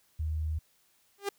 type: tone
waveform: sine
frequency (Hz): 78.1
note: D#2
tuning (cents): +7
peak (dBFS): -29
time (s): 0.19-0.59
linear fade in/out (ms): 10
type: tone with exponential growth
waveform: sawtooth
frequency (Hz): 401.2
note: G4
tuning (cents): +40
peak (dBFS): -23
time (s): 1.18-1.29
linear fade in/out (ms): 5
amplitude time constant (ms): 23
effects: white hiss -68 dBFS RMS until 1.38 s